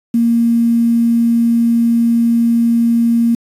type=tone with quantisation; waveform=sine; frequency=233.1 Hz; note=A#3; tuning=in tune; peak=-9 dBFS; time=0.14-3.35 s; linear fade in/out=5 ms; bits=6; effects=resampled to 32000 Hz